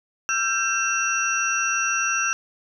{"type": "tone cluster", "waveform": "sine", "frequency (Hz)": [1353, 1573, 2700, 5790], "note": ["E6", "G6", "E7", "F#8"], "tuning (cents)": [45, 6, 41, -38], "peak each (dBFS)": -26, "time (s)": [0.29, 2.33], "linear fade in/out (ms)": 0, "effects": []}